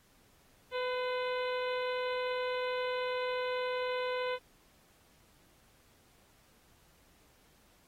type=harmonic tone with a mistuned harmonic; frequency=502 Hz; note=B4; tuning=28 cents sharp; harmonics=1 / 2 / 3 / 4 / 5 / 6 / 7 / 8; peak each=-33 / -39 / -43 / -45 / -47 / -49 / -50 / -51 dBFS; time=0.71-4.39 s; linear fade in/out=50 ms; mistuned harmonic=4; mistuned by=+48 cents; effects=pink hiss -66 dBFS RMS until 7.87 s + AAC 48 kbps